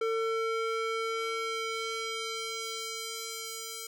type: tone with band-pass filter sweep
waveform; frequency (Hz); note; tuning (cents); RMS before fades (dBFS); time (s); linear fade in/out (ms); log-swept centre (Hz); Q
square; 450.1; A4; +39; -34; 0.01-3.87; 5; 910 to 9500; 0.7
effects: none